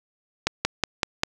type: slowing click train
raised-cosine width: 0.2 ms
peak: -3 dBFS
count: 5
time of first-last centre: 0.47-1.234 s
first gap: 180 ms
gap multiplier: 1.04
effects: none